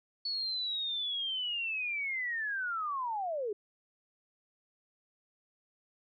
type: linear sweep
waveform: sine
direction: down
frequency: 4431 to 392 Hz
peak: -32 dBFS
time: 0.25-3.53 s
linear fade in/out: 5 ms
effects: none

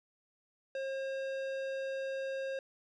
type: tone with tanh clipping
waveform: sine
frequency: 537 Hz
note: C5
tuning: 45 cents sharp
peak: -37 dBFS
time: 0.75-2.59 s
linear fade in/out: 2 ms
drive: 15 dB
effects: none

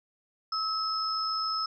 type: tone pair together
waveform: sine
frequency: 1293 / 5187 Hz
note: E6 / E8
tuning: -34 / -29 cents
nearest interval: 2 octaves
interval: 2405 cents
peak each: -30 / -31 dBFS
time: 0.52-1.66 s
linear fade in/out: 5 ms
effects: none

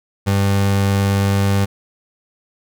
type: tone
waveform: 30% pulse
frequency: 99 Hz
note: G2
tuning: 18 cents sharp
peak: -11 dBFS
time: 0.26-1.66 s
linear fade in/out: 20 ms
effects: none

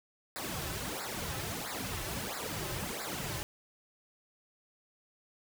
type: noise with flanger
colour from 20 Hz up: pink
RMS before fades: -38 dBFS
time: 0.36-3.43 s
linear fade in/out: 0 ms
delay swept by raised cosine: 0.32 to 4.32 ms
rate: 1.5 Hz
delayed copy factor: -1
effects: none

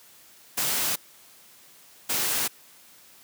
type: noise bursts at uneven times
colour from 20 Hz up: white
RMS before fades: -26 dBFS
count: 2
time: 0.57-0.96 / 2.09-2.48 s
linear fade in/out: 10 ms
effects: white hiss -53 dBFS RMS until 3.23 s + high-pass 100 Hz 12 dB/octave

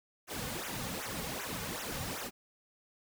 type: noise with flanger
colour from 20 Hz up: pink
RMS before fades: -39 dBFS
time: 0.27-2.31 s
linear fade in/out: 50 ms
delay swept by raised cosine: 0.21 to 3.11 ms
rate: 2.6 Hz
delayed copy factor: -0.9
effects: none

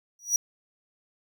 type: tone with exponential growth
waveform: square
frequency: 5800 Hz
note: F#8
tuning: 35 cents flat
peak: -17 dBFS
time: 0.19-0.36 s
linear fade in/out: 2 ms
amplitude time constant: 35 ms
effects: none

